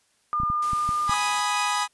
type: tone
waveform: sine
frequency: 1207 Hz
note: D6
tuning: 47 cents sharp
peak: -22 dBFS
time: 0.33-1.14 s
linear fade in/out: 0 ms
type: clicks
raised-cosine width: 5 ms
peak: -20 dBFS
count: 6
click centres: 0.401 / 0.434 / 0.501 / 0.733 / 0.891 / 1.095 s
type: noise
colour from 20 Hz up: white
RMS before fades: -40 dBFS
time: 0.62-1.41 s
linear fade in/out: 5 ms
type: chord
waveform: sawtooth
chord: G# minor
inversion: none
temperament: equal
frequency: 830.6 / 987.8 / 1244.5 Hz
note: G#5 / B5 / D#6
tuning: 0 / 0 / 0 cents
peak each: -24 / -23 / -23 dBFS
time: 1.07-1.88 s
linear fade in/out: 50 ms
effects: white hiss -66 dBFS RMS until 1.93 s + resampled to 24000 Hz